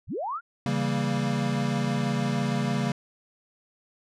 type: linear sweep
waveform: sine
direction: up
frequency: 36.71 to 1460 Hz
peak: -28 dBFS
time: 0.07-0.41 s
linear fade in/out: 50 ms
type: chord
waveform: square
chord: C# diminished seventh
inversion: none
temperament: equal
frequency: 138.59 / 164.81 / 196 / 233.1 Hz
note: C#3 / E3 / G3 / Bb3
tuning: 0 / 0 / 0 / 0 cents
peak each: -29 / -35 / -31 / -30 dBFS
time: 0.66-2.92 s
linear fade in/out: 2 ms
effects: low-pass 7000 Hz 12 dB/octave